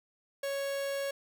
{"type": "tone", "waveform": "45% pulse", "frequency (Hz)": 554.4, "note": "C#5", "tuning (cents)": 0, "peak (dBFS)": -32, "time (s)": [0.43, 1.11], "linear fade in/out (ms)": 5, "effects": []}